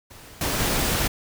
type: noise with level steps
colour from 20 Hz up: pink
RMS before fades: -45 / -25 / -23 dBFS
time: 0.1-1.08 s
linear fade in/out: 10 ms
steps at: 0.41 / 0.59 s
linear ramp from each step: 2 ms
effects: none